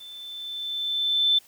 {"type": "tone with level ramp", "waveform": "sine", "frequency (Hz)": 3532, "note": "A7", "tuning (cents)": 6, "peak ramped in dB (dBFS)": [-40, -16], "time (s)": [0, 1.39], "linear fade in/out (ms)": 10, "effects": ["white hiss -55 dBFS RMS until 1.47 s"]}